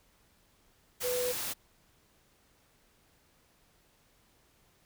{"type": "tone in noise", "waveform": "sine", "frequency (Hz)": 496, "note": "B4", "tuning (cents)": 7, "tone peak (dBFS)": -30, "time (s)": [1.03, 1.33], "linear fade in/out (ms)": 20, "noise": "white", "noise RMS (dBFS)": -36, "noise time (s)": [1, 1.54], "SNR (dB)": 3, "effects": ["pink hiss -67 dBFS RMS until 4.85 s"]}